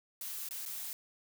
blue noise with dropouts, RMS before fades -41 dBFS, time 0.21-0.93 s, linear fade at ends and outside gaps 1 ms, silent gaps 0.488-0.509 / 0.653-0.66 s, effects none

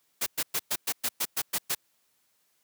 white noise bursts, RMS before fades -28 dBFS, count 10, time 0.21-1.75 s, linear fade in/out 10 ms, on 55 ms, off 110 ms, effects white hiss -71 dBFS RMS until 2.63 s + high-pass 100 Hz 12 dB/octave

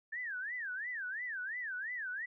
sine tone with vibrato, 1718 Hz, A6, 42 cents flat, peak -37 dBFS, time 0.12-2.26 s, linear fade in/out 10 ms, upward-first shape sine, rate 2.9 Hz, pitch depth 270 cents each way, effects none

